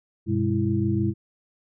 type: tone cluster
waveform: sine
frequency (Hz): 97 / 123.5 / 203.7 / 330.6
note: G2 / B2 / G#3 / E4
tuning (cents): -18 / 0 / -33 / +5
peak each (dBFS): -26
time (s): 0.26-1.14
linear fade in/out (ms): 50
effects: none